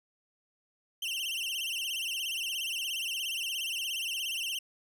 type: tone with vibrato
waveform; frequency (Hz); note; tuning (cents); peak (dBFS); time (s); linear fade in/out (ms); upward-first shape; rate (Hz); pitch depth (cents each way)
40% pulse; 2921; F#7; -23; -31; 1.02-4.59; 5; sine; 17; 150
effects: none